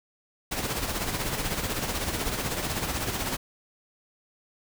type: noise with tremolo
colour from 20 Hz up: pink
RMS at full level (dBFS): -28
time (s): 0.51-3.37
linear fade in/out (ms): 10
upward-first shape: sine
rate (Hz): 16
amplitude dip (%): 50
effects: none